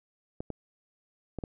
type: clicks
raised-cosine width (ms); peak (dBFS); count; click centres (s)
2; -22; 4; 0.405 / 0.503 / 1.387 / 1.438
effects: none